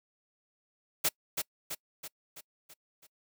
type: noise with echo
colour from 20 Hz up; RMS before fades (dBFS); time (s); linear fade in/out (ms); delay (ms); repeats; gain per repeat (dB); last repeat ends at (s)
white; -27; 1.04-1.09; 10; 330; 6; -5; 3.07
effects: noise-tail reverb RT60 0.1 s tail -26 dB re dry